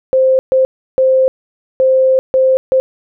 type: tone bursts at uneven times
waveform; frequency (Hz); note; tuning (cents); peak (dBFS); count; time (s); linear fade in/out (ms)
sine; 523.3; C5; 0; -7; 6; 0.13-0.39 / 0.52-0.65 / 0.98-1.28 / 1.8-2.19 / 2.34-2.57 / 2.72-2.8; 0
effects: none